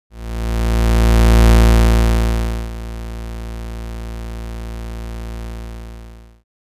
40% pulse tone with ADSR envelope, 56.7 Hz, A#1, 47 cents flat, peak -5 dBFS, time 0.1-6.44 s, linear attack 1400 ms, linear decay 1200 ms, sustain -19 dB, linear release 1000 ms, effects resampled to 32000 Hz

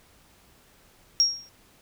sine tone with exponential decay, 5588 Hz, F8, in tune, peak -13 dBFS, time 1.2-1.49 s, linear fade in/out 0 ms, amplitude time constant 63 ms, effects tanh soft clip ceiling -10 dBFS + pink hiss -58 dBFS RMS until 1.81 s

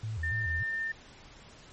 sine tone with vibrato, 94.2 Hz, F#2, 32 cents sharp, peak -32 dBFS, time 0.03-0.63 s, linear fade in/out 5 ms, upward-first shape square, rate 3.5 Hz, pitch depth 260 cents each way
sine tone, 1800 Hz, A6, 39 cents sharp, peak -30 dBFS, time 0.23-0.92 s, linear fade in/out 5 ms
effects pink hiss -53 dBFS RMS until 1.72 s + MP3 32 kbps

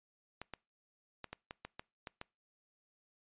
clicks, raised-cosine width 0.3 ms, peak -27 dBFS, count 9, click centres 0.416 / 0.537 / 1.243 / 1.33 / 1.509 / 1.65 / 1.795 / 2.072 / 2.214 s, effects noise-tail reverb RT60 0.3 s tail -25 dB re dry + resampled to 8000 Hz

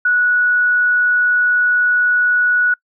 sine tone, 1468 Hz, F#6, 14 cents flat, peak -11 dBFS, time 0.05-2.74 s, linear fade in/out 5 ms, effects noise-tail reverb RT60 0.1 s tail -26 dB re dry

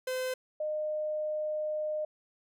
45% pulse / sine tone pair in turn, 513 / 611.4 Hz, C5 / D#5, -34 / -30 cents, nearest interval minor third, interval 304 cents, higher second, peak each -31 / -30 dBFS, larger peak second, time 0.07-0.34 / 0.6-2.05 s, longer second, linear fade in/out 5 ms, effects none

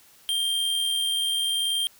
square tone with amplitude modulation, 3181 Hz, G7, 25 cents sharp, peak -22 dBFS, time 0.29-1.87 s, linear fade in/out 0 ms, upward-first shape sine, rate 80.7 Hz, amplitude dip 35%, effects white hiss -55 dBFS RMS until 1.99 s

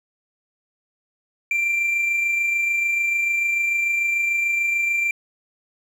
triangle tone with amplitude modulation, 2362 Hz, D7, 9 cents sharp, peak -15 dBFS, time 1.51-5.11 s, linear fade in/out 2 ms, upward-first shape sine, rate 26.8 Hz, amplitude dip 35%, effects tanh soft clip ceiling -11 dBFS

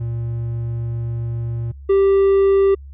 triangle tone pair in turn, 116.54 / 392 Hz, A#2 / G4, 0 / 0 cents, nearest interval octave + major sixth, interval 2100 cents, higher second, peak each -19 / -9 dBFS, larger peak second, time 0-1.72 / 1.89-2.75 s, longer first, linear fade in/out 10 ms, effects added 69 Hz sine -34 dBFS peak until 2.93 s + resampled to 8000 Hz

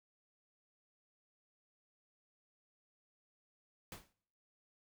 pink noise with exponential decay, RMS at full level -45 dBFS, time 3.92-4.13 s, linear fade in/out 1 ms, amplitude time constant 44 ms, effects noise-tail reverb RT60 0.7 s tail -24 dB re dry

